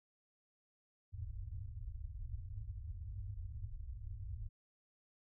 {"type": "low-pass noise", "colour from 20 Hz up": "white", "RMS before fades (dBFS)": -45, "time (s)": [1.12, 4.49], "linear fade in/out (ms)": 10, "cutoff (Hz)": 110, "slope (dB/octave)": 96, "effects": []}